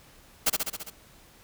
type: noise with echo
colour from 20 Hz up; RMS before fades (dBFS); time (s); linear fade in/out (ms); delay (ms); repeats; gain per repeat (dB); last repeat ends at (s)
white; -22; 0.46-0.5; 10; 67; 6; -3; 0.902
effects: pink hiss -55 dBFS RMS until 1.43 s